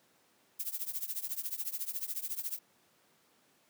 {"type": "noise with tremolo", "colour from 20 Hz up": "violet", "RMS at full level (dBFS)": -34, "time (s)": [0.59, 2.59], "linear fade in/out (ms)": 10, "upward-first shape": "triangle", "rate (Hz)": 14, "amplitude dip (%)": 95, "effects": ["pink hiss -68 dBFS RMS until 3.69 s", "high-pass 200 Hz 12 dB/octave"]}